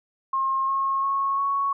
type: tone with pitch steps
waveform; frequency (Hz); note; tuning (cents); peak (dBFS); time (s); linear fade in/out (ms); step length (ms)
sine; 1071 / 1084.1 / 1097.3 / 1110.7; C6 / C#6 / C#6 / C#6; +40 / -39 / -18 / +3; -21; 0.33-1.73; 5; 350
effects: none